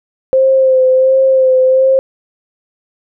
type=tone with vibrato; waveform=sine; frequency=523.3 Hz; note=C5; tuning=in tune; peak=-6 dBFS; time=0.33-1.99 s; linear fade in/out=0 ms; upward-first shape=sine; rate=1.4 Hz; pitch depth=26 cents each way; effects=none